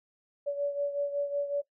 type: beating tone pair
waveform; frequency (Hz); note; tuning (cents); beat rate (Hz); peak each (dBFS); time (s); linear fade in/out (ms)
sine; 570 / 575.4; C#5 / D5; +48 / -36; 5.4; -29 / -35; 0.46-1.62; 20
effects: noise-tail reverb RT60 0.1 s tail -17 dB re dry